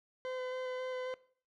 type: tone with vibrato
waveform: 40% pulse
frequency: 510 Hz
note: C5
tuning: 44 cents flat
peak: -36 dBFS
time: 0.25-1.14 s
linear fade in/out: 0 ms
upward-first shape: square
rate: 3.7 Hz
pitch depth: 9 cents each way
effects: noise-tail reverb RT60 0.5 s tail -19 dB re dry + low-pass 3000 Hz 12 dB/octave